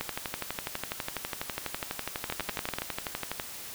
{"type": "two click trains", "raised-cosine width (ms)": 0.3, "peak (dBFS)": [-15, -14], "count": [42, 6], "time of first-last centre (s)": [[0.01, 3.398], [2.3, 2.785]], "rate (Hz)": [12.1, 10.3], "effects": ["white hiss -42 dBFS RMS until 3.74 s"]}